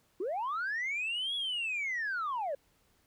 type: linear two-way sweep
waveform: sine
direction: up then down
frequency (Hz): 330.9 to 3388 to 526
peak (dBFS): -30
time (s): 0.2-2.55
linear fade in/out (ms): 5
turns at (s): 1.35
effects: tanh soft clip ceiling -29 dBFS + pink hiss -70 dBFS RMS until 3.06 s